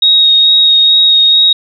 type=tone with vibrato; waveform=sine; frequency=3757 Hz; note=A#7; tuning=13 cents sharp; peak=-4 dBFS; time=0.02-1.53 s; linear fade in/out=5 ms; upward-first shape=sine; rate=2.3 Hz; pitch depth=12 cents each way; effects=none